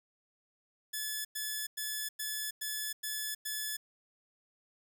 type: tone bursts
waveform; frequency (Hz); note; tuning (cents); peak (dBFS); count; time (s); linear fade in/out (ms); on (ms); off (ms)
5% pulse; 1724; A6; -36; -24; 7; 0.93-3.77; 10; 320; 100
effects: 11-bit